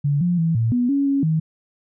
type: tone with pitch steps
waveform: sine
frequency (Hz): 143.6 / 175.9 / 164.2 / 114.1 / 244.4 / 279.6 / 277 / 158.7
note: D3 / F3 / E3 / A#2 / B3 / C#4 / C#4 / D#3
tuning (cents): -39 / +13 / -6 / -37 / -18 / +15 / -1 / +35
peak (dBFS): -16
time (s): 0.04-1.4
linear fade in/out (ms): 10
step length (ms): 170
effects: none